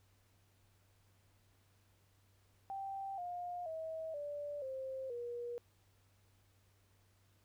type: tone with pitch steps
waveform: sine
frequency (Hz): 782 / 708.9 / 642.6 / 582.5 / 528 / 478.6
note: G5 / F5 / E5 / D5 / C5 / A#4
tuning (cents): -4 / +26 / -44 / -14 / +16 / +46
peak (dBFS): -40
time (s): 2.7-5.58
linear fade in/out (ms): 0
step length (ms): 480
effects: added 97 Hz sine -70 dBFS peak until 7.44 s + pink hiss -74 dBFS RMS until 7.44 s